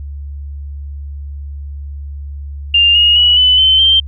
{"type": "tone with pitch steps", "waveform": "sine", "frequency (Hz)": [2800, 2865, 2932, 3001, 3071, 3143], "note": ["F7", "F7", "F#7", "F#7", "G7", "G7"], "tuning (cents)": [4, 44, -16, 24, -36, 4], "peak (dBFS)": -6, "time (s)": [2.74, 4], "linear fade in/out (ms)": 5, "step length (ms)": 210, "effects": ["added 71 Hz sine -23 dBFS peak until 4.07 s"]}